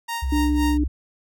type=tone with tremolo; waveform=sawtooth; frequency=930 Hz; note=A#5; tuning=4 cents flat; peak=-21 dBFS; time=0.08-0.78 s; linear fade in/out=10 ms; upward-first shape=sine; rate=3.9 Hz; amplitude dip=85%
type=tone with vibrato; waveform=sine; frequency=65.41 Hz; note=C2; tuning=in tune; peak=-21 dBFS; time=0.22-0.88 s; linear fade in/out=10 ms; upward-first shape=triangle; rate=11 Hz; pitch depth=45 cents each way
type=tone; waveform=sine; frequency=297.2 Hz; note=D4; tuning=21 cents sharp; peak=-19 dBFS; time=0.32-0.84 s; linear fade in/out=5 ms
effects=none